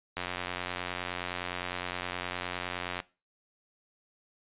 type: click train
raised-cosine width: 0.3 ms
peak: -17 dBFS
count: 255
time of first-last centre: 0.17-3.002 s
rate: 89.7 Hz
effects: noise-tail reverb RT60 0.3 s tail -20 dB re dry + resampled to 8000 Hz